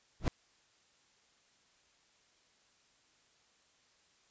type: noise with exponential growth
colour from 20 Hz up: brown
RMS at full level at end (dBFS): -20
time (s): 0.2-0.28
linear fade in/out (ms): 1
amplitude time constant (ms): 17
effects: white hiss -69 dBFS RMS until 4.3 s + resampled to 16000 Hz